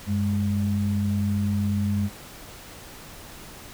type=tone pair together; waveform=sine; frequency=96.7 / 205 Hz; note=G2 / G#3; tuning=-23 / -22 cents; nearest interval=octave + minor second; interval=1301 cents; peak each=-24 dBFS; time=0.06-2.1 s; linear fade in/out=50 ms; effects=pink hiss -43 dBFS RMS until 3.73 s